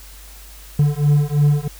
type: beating tone pair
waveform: triangle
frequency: 144.9 / 147.9 Hz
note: D3 / D3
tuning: -23 / +13 cents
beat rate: 3 Hz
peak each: -14 dBFS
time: 0.79-1.68 s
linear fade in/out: 5 ms
effects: added 50 Hz sine -39 dBFS peak until 1.79 s + white hiss -43 dBFS RMS until 1.79 s